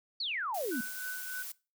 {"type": "exponential sweep", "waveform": "sine", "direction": "down", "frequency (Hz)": [4645, 215], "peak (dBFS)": -32, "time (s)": [0.2, 0.81], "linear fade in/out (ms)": 5}
{"type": "noise", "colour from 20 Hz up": "blue", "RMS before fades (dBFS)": -42, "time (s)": [0.54, 1.52], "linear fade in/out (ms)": 5}
{"type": "tone with tremolo", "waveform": "sine", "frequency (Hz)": 1498, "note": "F#6", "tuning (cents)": 21, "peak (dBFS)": -35, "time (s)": [0.71, 1.43], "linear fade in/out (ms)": 10, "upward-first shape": "triangle", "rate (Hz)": 3.3, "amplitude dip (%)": 70}
{"effects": ["noise-tail reverb RT60 0.3 s tail -21 dB re dry"]}